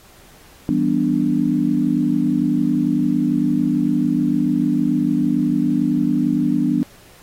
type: chord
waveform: sine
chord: E minor seventh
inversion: none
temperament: equal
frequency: 164.81 / 196 / 246.9 / 293.7 Hz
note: E3 / G3 / B3 / D4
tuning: 0 / 0 / 0 / 0 cents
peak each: -24 / -23 / -19 / -19 dBFS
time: 0.69-6.83 s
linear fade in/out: 0 ms
effects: pink hiss -48 dBFS RMS until 7.22 s + AAC 48 kbps